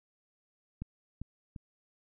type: clicks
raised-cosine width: 5 ms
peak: -25 / -27 / -30 dBFS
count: 3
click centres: 0.82 / 1.216 / 1.562 s
effects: none